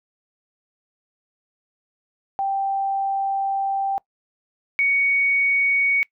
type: tone pair in turn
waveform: sine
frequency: 784 / 2235 Hz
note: G5 / C#7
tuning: 0 / +14 cents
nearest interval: octave + tritone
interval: 1814 cents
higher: second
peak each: -20 / -16 dBFS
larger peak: second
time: 2.39-3.98 / 4.79-6.03 s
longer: first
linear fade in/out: 0 ms
effects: noise-tail reverb RT60 0.1 s tail -23 dB re dry